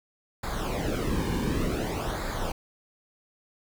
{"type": "noise with flanger", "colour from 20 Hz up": "brown", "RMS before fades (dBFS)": -29, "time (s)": [0.43, 2.52], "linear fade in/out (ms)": 5, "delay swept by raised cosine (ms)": [0.34, 1.54], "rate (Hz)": 0.55, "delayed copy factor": -0.7, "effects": []}